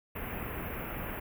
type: band-stop noise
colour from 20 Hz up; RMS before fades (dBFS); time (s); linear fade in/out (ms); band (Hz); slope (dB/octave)
pink; -38; 0.15-1.2; 10; 2700 to 12000; 48
effects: none